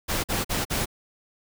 pink noise bursts, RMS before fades -26 dBFS, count 4, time 0.08-0.858 s, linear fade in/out 20 ms, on 160 ms, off 46 ms, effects none

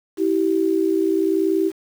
sine tone pair together, 325.2 / 386 Hz, E4 / G4, -23 / -27 cents, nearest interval minor third, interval 296 cents, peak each -19 dBFS, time 0.17-1.72 s, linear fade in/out 50 ms, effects 7-bit

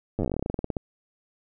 slowing click train, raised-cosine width 2 ms, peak -14 dBFS, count 21, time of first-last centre 0.19-0.768 s, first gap 9 ms, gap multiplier 1.11, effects none

